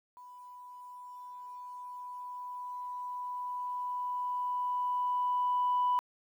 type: tone with level ramp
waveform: sine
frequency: 990 Hz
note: B5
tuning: 4 cents sharp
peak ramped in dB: -48 to -24 dBFS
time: 0.17-5.99 s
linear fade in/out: 0 ms
effects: tanh soft clip ceiling -22 dBFS + 11-bit